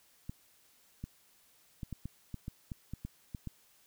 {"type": "clicks", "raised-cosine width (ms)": 5, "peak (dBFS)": -27, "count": 12, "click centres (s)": [0.295, 1.04, 1.832, 1.927, 2.056, 2.343, 2.481, 2.718, 2.936, 3.05, 3.348, 3.473], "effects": ["white hiss -66 dBFS RMS until 3.86 s"]}